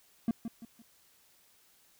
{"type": "tone with echo", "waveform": "triangle", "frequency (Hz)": 229.8, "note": "A#3", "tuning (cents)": -25, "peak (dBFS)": -23, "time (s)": [0.28, 0.31], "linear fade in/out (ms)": 2, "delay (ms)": 170, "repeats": 3, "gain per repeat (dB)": -9, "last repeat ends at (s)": 0.82, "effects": ["white hiss -65 dBFS RMS until 1.99 s"]}